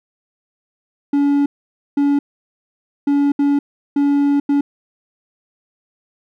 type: tone bursts at uneven times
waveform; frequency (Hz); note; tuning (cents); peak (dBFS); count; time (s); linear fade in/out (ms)
triangle; 284.4; C#4; +45; -10; 6; 1.13-1.46 / 1.97-2.19 / 3.07-3.32 / 3.39-3.59 / 3.96-4.4 / 4.49-4.61; 5
effects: none